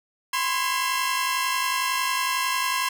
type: tone cluster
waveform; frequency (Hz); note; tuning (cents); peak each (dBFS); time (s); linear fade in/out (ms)
sawtooth; 1017 / 1068 / 1643 / 2695; C6 / C6 / G#6 / E7; -50 / +35 / -19 / +38; -23 / -24 / -28 / -27; 0.33-2.89; 5
effects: none